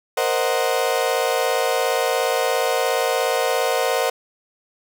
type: chord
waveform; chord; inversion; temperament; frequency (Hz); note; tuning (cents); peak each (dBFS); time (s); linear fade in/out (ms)
35% pulse; C half-diminished seventh; third; equal; 466.2 / 523.3 / 622.3 / 740; Bb4 / C5 / Eb5 / Gb5; 0 / 0 / 0 / 0; -22 / -21 / -24 / -23; 0.17-4.1; 5
effects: none